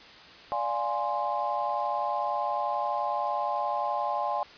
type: chord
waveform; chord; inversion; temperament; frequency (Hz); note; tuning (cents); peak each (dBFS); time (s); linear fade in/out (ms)
sine; D half-diminished seventh; none; equal; 587.3 / 698.5 / 830.6 / 1046.5; D5 / F5 / Ab5 / C6; 0 / 0 / 0 / 0; -34 / -33 / -30 / -32; 0.52-4.43; 0
effects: white hiss -49 dBFS RMS until 4.57 s + resampled to 11025 Hz